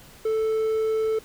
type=tone; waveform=triangle; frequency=440 Hz; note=A4; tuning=in tune; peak=-19 dBFS; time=0.25-1.19 s; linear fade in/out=5 ms; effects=pink hiss -49 dBFS RMS until 1.24 s